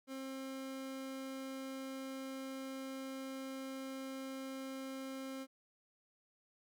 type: tone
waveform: 30% pulse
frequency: 266.4 Hz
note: C4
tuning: 31 cents sharp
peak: -40 dBFS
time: 0.07-5.47 s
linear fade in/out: 50 ms
effects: none